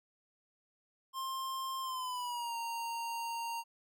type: tone with pitch glide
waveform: square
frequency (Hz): 1058 to 926.4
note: C6 to A#5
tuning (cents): +19 to -11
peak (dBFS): -37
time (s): 1.13-3.64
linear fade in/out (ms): 50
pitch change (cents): -230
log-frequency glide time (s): 1.81-2.56
effects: none